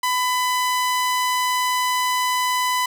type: tone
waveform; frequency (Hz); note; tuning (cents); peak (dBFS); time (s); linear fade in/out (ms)
sawtooth; 1001; B5; +23; -15; 0.03-2.86; 5
effects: none